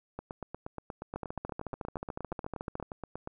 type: two click trains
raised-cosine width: 1 ms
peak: -22 / -24 dBFS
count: 24 / 27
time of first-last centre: 1.16-2.827 / 0.19-3.274 s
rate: 13.8 / 8.43 Hz
effects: none